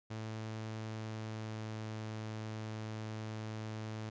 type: tone with pitch glide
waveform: sawtooth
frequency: 110 to 109.18 Hz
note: A2 to A2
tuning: 0 to -13 cents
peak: -36 dBFS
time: 0.1-4.1 s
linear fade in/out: 10 ms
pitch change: -13 cents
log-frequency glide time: 0.78-1.93 s
effects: resampled to 16000 Hz